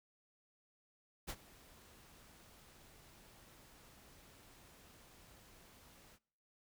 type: noise with ADSR envelope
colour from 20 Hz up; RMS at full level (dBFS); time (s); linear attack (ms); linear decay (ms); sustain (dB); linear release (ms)
pink; -42; 1.27-6.19; 25; 55; -20; 51
effects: noise-tail reverb RT60 0.8 s tail -26 dB re dry